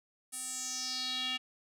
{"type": "tone with band-pass filter sweep", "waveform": "square", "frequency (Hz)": 255.9, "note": "C4", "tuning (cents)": -38, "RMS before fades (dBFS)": -37, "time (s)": [0.32, 1.38], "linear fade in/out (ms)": 20, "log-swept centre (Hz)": [9800, 2900], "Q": 4.5, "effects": []}